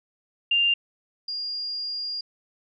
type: tone pair in turn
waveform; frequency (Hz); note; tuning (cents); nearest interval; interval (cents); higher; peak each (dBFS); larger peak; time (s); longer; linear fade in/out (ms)
sine; 2794 / 4822; F7 / D8; 0 / +45; major sixth; 945; second; -18 / -28; first; 0.51-0.74 / 1.28-2.21; second; 5
effects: none